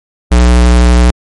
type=tone with vibrato; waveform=square; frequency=60.6 Hz; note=B1; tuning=32 cents flat; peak=-4 dBFS; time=0.31-1.11 s; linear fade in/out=10 ms; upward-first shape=square; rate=12 Hz; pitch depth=10 cents each way; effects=MP3 48 kbps

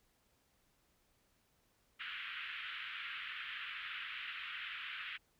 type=band-pass noise; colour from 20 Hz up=white; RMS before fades=-45 dBFS; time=1.99-5.18 s; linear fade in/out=20 ms; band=1300 to 3200 Hz; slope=48 dB/octave; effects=pink hiss -75 dBFS RMS until 5.39 s

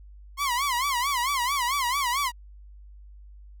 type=tone with vibrato; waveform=sawtooth; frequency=1049 Hz; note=C6; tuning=4 cents sharp; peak=-20 dBFS; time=0.37-2.32 s; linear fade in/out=50 ms; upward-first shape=sine; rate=4.5 Hz; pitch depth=170 cents each way; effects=added 50 Hz sine -44 dBFS peak until 3.6 s

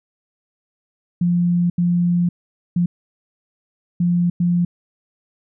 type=tone bursts at uneven times; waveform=sine; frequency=174.61 Hz; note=F3; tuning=in tune; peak=-14 dBFS; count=5; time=1.21-1.7 / 1.78-2.29 / 2.76-2.86 / 4-4.3 / 4.4-4.65 s; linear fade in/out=5 ms; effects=none

